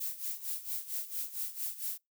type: noise with tremolo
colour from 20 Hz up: violet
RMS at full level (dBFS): -35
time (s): 0-1.98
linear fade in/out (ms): 10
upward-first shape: sine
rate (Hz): 4.4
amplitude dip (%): 80
effects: noise-tail reverb RT60 0.2 s tail -26 dB re dry